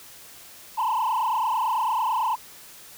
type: tone with frequency modulation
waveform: sine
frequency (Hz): 947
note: A#5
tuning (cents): +27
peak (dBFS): -19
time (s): 0.77-2.36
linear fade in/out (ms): 20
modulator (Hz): 29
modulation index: 2.9
effects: tanh soft clip ceiling -20 dBFS + white hiss -46 dBFS RMS until 2.97 s